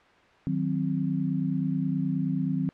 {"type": "chord", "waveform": "sine", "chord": "C diminished", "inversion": "first", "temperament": "equal", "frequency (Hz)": [155.56, 185, 261.6], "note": ["Eb3", "Gb3", "C4"], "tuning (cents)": [0, 0, 0], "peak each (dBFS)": -29, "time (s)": [0.47, 2.69], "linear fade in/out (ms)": 0, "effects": ["white hiss -56 dBFS RMS until 2.73 s", "low-pass 2000 Hz 12 dB/octave"]}